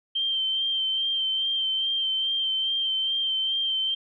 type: tone with vibrato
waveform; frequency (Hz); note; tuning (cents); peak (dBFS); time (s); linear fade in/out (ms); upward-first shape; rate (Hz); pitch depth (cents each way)
sine; 3136; G7; 0; -23; 0.15-3.95; 10; sine; 2.4; 24
effects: none